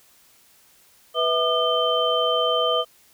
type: tone cluster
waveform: sine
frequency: 494.9 / 649 / 1209 / 3097 Hz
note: B4 / E5 / D6 / G7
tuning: +4 / -27 / +50 / -22 cents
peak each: -24 dBFS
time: 1.14-2.85 s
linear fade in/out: 50 ms
effects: white hiss -56 dBFS RMS until 3.13 s